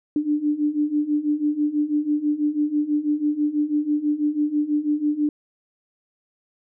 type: beating tone pair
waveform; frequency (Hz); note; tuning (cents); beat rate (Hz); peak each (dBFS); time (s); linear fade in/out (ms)
sine; 293.7 / 299.8; D4 / D4; 0 / +36; 6.1; -24 / -21; 0.16-5.29; 2
effects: none